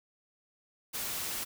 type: noise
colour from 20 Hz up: white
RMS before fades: -36 dBFS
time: 0.93-1.45 s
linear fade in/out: 20 ms
effects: none